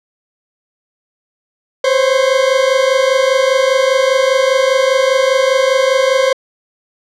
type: tone pair together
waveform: 40% pulse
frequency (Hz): 516 / 541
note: C5 / C#5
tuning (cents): -24 / -42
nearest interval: minor second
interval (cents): 82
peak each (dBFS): -12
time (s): 1.84-6.33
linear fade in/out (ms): 5
effects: low-pass 6000 Hz 12 dB/octave